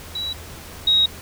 sine tone pair in turn, 3908 / 3792 Hz, B7 / A#7, -19 / +29 cents, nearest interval minor second, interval 52 cents, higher first, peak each -24 / -13 dBFS, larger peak second, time 0.15-0.33 / 0.87-1.06 s, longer second, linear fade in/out 5 ms, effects added 82 Hz sine -41 dBFS peak until 1.21 s + pink hiss -39 dBFS RMS until 1.21 s

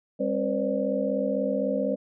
sine tone cluster, 201.2 / 268.2 / 491 / 535 / 591 Hz, G3 / C4 / B4 / C5 / D5, +45 / +43 / -10 / +38 / +11 cents, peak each -30 dBFS, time 0.19-1.96 s, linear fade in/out 20 ms, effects none

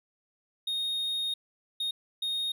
triangle tone bursts at uneven times, 3713 Hz, A#7, 8 cents flat, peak -27 dBFS, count 3, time 0.67-1.34 / 1.8-1.91 / 2.22-2.52 s, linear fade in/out 5 ms, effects none

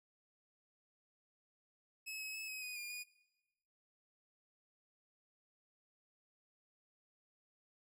sawtooth tone with pitch steps, 2580 / 2561 / 2596 / 2541 / 2486 / 2415 / 2456 Hz, E7 / D#7 / E7 / D#7 / D#7 / D7 / D#7, -38 / +49 / -27 / +36 / -2 / +48 / -23 cents, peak -40 dBFS, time 2.06-3.04 s, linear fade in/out 20 ms, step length 140 ms, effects noise-tail reverb RT60 1.0 s tail -20 dB re dry

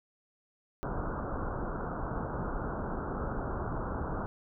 pink low-pass noise, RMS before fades -35 dBFS, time 0.83-4.26 s, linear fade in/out 0 ms, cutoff 1500 Hz, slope 96 dB/octave, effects none

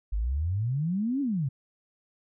sine exponential two-way sweep, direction up then down, 47.9 to 290.5 to 125.1 Hz, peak -25 dBFS, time 0.12-1.49 s, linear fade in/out 10 ms, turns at 1.21 s, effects none

